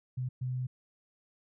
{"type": "tone bursts at uneven times", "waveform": "sine", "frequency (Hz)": 127, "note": "B2", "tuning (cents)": 49, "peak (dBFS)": -31, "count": 2, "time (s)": [[0.17, 0.29], [0.41, 0.67]], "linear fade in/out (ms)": 10, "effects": []}